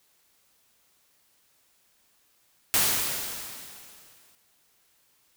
white noise with exponential decay, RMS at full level -21 dBFS, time 2.74-4.35 s, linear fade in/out 0 ms, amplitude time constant 350 ms, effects white hiss -66 dBFS RMS until 5.36 s

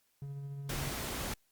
triangle tone with tremolo, 140 Hz, C#3, 18 cents sharp, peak -36 dBFS, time 0.22-0.91 s, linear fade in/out 0 ms, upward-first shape triangle, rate 14 Hz, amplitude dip 30%
pink noise, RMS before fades -38 dBFS, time 0.69-1.34 s, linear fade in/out 5 ms
effects white hiss -74 dBFS RMS until 1.51 s + Opus 48 kbps

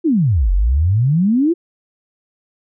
sine exponential two-way sweep, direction down then up, 357.7 to 42.81 to 357.7 Hz, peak -11 dBFS, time 0.04-1.54 s, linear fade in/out 20 ms, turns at 0.52 s, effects none

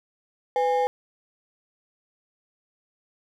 triangle ring-modulated tone, 660 Hz, E5, 2 cents sharp, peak -15 dBFS, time 0.56-0.87 s, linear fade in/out 0 ms, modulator 159 Hz, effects none

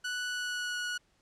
sawtooth tone with pitch glide, 1480 to 1461.3 Hz, F#6 to F#6, 0 to -22 cents, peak -29 dBFS, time 0.04-0.98 s, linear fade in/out 10 ms, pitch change -22 cents, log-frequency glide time 0.27-0.81 s, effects pink hiss -70 dBFS RMS until 1.21 s + low-pass 8000 Hz 12 dB/octave

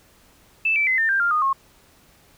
sine tone with pitch steps, 2637 / 2322 / 2045 / 1801.1 / 1586.2 / 1396.9 / 1230.2 / 1083.4 Hz, E7 / D7 / C7 / A6 / G6 / F6 / D#6 / C#6, 0 / -20 / -40 / +40 / +20 / 0 / -20 / -40 cents, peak -17 dBFS, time 0.65-1.53 s, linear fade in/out 5 ms, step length 110 ms, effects pink hiss -55 dBFS RMS until 2.37 s

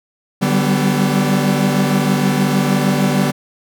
40% pulse chord, G major seventh, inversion second, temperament equal with one note detuned, 146.83 / 189.54 / 196 / 246.9 Hz, D3 / F#3 / G3 / B3, 0 / +42 / 0 / 0 cents, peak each -18 dBFS, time 0.41-3.32 s, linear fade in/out 20 ms, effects none

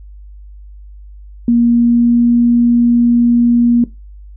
sine tone with pitch glide, 236.3 to 238.1 Hz, A#3 to A#3, +24 to +37 cents, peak -7 dBFS, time 1.48-3.84 s, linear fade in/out 2 ms, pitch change +13 cents, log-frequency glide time 1.6-2.34 s, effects noise-tail reverb RT60 0.2 s tail -17 dB re dry + added 50 Hz sine -32 dBFS peak until 4.36 s

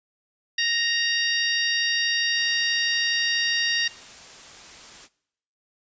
harmonic tone, 932.3 Hz, A#5, in tune, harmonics 2 / 3 / 4 / 5 / 6, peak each -25 / -27 / -28 / -29 / -30 dBFS, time 0.58-3.88 s, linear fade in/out 5 ms
white noise, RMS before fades -44 dBFS, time 2.33-5.09 s, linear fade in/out 50 ms
effects noise-tail reverb RT60 0.8 s tail -22 dB re dry + resampled to 16000 Hz

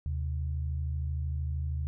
sine tone pair together, 77.78 / 130.81 Hz, D#2 / C3, 0 / 0 cents, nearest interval major sixth, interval 900 cents, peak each -30 / -37 dBFS, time 0.06-1.87 s, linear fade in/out 0 ms, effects none

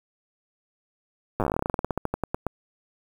slowing click train, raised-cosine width 1 ms, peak -11 dBFS, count 26, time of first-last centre 1.4-2.467 s, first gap 8 ms, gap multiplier 1.12, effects 7-bit

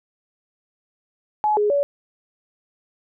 sine tone with pitch steps, 848 / 416.6 / 569 Hz, G#5 / G#4 / C#5, +36 / +5 / +45 cents, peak -16 dBFS, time 1.44-1.83 s, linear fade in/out 0 ms, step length 130 ms, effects none

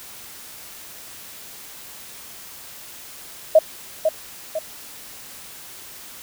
sine tone with echo, 631 Hz, D#5, 24 cents sharp, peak -7 dBFS, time 3.55-3.59 s, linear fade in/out 5 ms, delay 500 ms, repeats 2, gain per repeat -7 dB, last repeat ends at 4.59 s, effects white hiss -40 dBFS RMS until 6.22 s

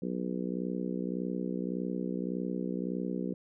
harmonic tone, 61.74 Hz, B1, in tune, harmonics 3 / 4 / 5 / 6 / 7 / 8, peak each -35 / -37 / -39 / -41 / -42 / -43 dBFS, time 0.02-3.34 s, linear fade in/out 5 ms, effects none

